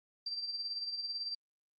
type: tone with tremolo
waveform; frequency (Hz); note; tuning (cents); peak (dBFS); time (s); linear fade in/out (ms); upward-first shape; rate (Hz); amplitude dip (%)
sine; 4699; D8; 0; -34; 0.26-1.35; 5; sine; 18; 55
effects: Opus 24 kbps